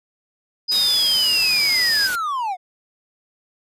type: tone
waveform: sine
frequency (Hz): 4978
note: D#8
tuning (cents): 0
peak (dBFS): -17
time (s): 0.68-2.08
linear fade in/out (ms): 20
type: noise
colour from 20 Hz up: white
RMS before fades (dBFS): -28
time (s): 0.71-2.16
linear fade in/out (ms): 10
type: linear sweep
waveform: triangle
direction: down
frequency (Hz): 3858 to 698.5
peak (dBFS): -19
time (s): 0.71-2.57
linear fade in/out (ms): 50
effects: resampled to 32000 Hz